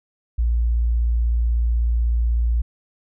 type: tone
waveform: sine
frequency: 58.1 Hz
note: A#1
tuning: 5 cents flat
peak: -16 dBFS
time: 0.38-2.62 s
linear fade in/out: 10 ms
effects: none